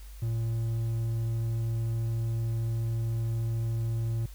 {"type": "tone", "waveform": "triangle", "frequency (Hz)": 114.2, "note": "A#2", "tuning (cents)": -35, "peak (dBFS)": -25, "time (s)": [0.22, 4.26], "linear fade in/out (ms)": 5, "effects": ["added 50 Hz sine -42 dBFS peak until 4.34 s", "white hiss -56 dBFS RMS until 4.34 s"]}